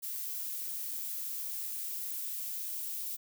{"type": "noise with high-pass filter sweep", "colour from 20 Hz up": "violet", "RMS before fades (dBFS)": -38, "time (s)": [0.02, 3.17], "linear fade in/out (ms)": 20, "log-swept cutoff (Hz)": [380, 2400], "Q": 0.87, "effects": []}